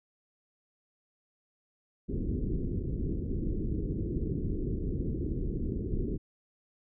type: low-pass noise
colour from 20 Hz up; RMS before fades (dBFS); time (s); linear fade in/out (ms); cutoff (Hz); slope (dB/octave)
pink; -32; 2.08-6.18; 20; 410; 48
effects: none